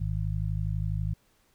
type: harmonic tone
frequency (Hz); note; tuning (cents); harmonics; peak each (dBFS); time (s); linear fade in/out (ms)
52.2; G#1; +10; 1 / 2 / 3; -31 / -30 / -33; 0-1.14; 10
effects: pink hiss -67 dBFS RMS until 1.54 s